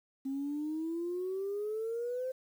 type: exponential sweep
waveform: sine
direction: up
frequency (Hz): 266.3 to 523.3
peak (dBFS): -32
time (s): 0.25-2.32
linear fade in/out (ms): 10
effects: tanh soft clip ceiling -29 dBFS + 10-bit